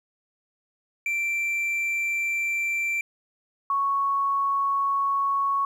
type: tone pair in turn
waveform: triangle / sine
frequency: 2349 / 1108.6 Hz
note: D7 / C#6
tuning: 0 / 0 cents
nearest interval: octave + minor second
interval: 1300 cents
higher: first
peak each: -22 / -21 dBFS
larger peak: second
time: 1.06-3.01 / 3.7-5.65 s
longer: neither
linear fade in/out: 2 ms
effects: 10-bit